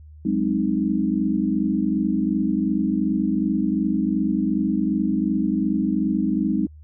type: chord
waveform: sine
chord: Ab dominant seventh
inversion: third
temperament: equal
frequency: 185 / 207.7 / 261.6 / 311.1 Hz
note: Gb3 / Ab3 / C4 / Eb4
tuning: 0 / 0 / 0 / 0 cents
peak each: -26 / -23 / -25 / -24 dBFS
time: 0.25-6.67 s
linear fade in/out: 5 ms
effects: added 76 Hz sine -41 dBFS peak until 6.83 s